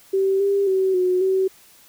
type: tone with pitch steps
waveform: sine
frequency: 386.6 / 398 / 380 / 365.2 / 380 Hz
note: G4 / G4 / F#4 / F#4 / F#4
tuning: -24 / +26 / +46 / -23 / +46 cents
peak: -16 dBFS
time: 0.13-1.48 s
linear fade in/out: 10 ms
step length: 270 ms
effects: white hiss -51 dBFS RMS until 1.88 s